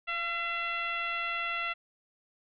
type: tone with frequency modulation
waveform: sine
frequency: 2032 Hz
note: B6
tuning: 49 cents sharp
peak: -30 dBFS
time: 0.07-1.74 s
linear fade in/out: 20 ms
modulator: 673 Hz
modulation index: 1.5
effects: none